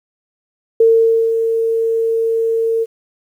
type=tone with ADSR envelope; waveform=sine; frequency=453.7 Hz; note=A#4; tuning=47 cents flat; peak=-6 dBFS; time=0.8-2.86 s; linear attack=5 ms; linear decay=510 ms; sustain=-7 dB; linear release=35 ms; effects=8-bit